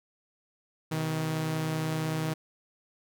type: tone pair together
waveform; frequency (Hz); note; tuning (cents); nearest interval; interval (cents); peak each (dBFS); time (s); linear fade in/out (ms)
sawtooth; 127.5 / 158.02; C3 / D#3; -44 / +27; major third; 371; -33 / -25; 0.91-2.34; 10
effects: none